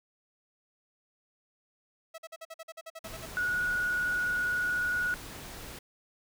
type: tone bursts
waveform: sawtooth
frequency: 651 Hz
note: E5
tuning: 22 cents flat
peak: -37 dBFS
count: 13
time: 2.14-3.262 s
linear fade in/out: 10 ms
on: 42 ms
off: 48 ms
type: noise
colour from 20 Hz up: pink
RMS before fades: -44 dBFS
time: 3.04-5.79 s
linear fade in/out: 5 ms
type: tone with vibrato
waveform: sine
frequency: 1459 Hz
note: F#6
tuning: 25 cents flat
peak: -27 dBFS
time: 3.37-5.14 s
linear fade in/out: 0 ms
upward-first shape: triangle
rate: 20 Hz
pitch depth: 31 cents each way
effects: none